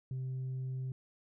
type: tone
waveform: sine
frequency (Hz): 130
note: C3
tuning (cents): -11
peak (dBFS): -33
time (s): 0.11-0.92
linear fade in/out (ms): 2
effects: tanh soft clip ceiling -34 dBFS